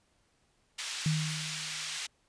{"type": "band-pass noise", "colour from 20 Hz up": "pink", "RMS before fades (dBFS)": -38, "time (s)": [0.78, 2.07], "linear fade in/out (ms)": 10, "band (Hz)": [2300, 7500], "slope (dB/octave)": 12}
{"type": "tone with exponential decay", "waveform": "sine", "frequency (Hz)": 155.56, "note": "D#3", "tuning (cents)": 0, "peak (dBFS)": -24, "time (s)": [1.06, 1.98], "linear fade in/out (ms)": 2, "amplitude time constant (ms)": 200}
{"effects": ["pink hiss -71 dBFS RMS until 2.28 s", "resampled to 22050 Hz"]}